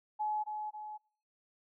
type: tone with echo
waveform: sine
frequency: 850 Hz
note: G#5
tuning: 40 cents sharp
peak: -31 dBFS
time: 0.19-0.44 s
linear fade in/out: 20 ms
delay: 270 ms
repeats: 2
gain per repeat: -5 dB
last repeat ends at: 0.98 s
effects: noise-tail reverb RT60 0.6 s tail -26 dB re dry